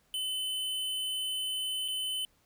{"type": "tone with dropouts", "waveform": "square", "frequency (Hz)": 3034, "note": "F#7", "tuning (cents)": 43, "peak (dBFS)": -32, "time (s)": [0.14, 2.25], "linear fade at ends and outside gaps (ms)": 1, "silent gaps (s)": [1.88, 1.884], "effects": ["pink hiss -69 dBFS RMS until 2.45 s"]}